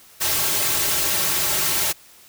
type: noise with comb filter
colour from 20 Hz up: white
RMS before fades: -21 dBFS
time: 0.2-1.93 s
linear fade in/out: 20 ms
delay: 4.1 ms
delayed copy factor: -0.8
effects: white hiss -49 dBFS RMS until 2.28 s